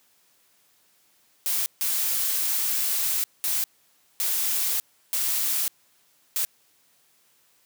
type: noise bursts at uneven times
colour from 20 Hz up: blue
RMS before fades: -25 dBFS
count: 6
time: 1.46-1.66 / 1.81-3.24 / 3.44-3.64 / 4.2-4.8 / 5.13-5.68 / 6.36-6.45 s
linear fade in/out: 0 ms
effects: white hiss -63 dBFS RMS until 7.65 s + high-pass 100 Hz 12 dB/octave